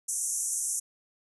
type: band-pass noise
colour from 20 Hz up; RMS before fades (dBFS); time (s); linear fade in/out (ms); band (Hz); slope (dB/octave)
white; -31; 0.08-0.8; 10; 5900 to 11000; 96
effects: none